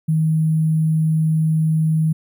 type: tone with sample-and-hold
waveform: sine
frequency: 158.2 Hz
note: D#3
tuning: 29 cents sharp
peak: -14 dBFS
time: 0.08-2.13 s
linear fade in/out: 10 ms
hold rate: 11025 Hz
effects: none